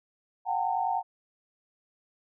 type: tone cluster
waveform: sine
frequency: 733 / 783 / 907 Hz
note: F#5 / G5 / A#5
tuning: -16 / -2 / -48 cents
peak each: -30 dBFS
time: 0.45-1.03 s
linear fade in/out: 50 ms
effects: none